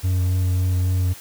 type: tone with vibrato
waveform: triangle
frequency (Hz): 91.3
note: F#2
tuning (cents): -23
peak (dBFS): -15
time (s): 0.03-1.14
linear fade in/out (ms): 20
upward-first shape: sine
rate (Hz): 3.6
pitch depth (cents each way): 15
effects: white hiss -41 dBFS RMS until 1.2 s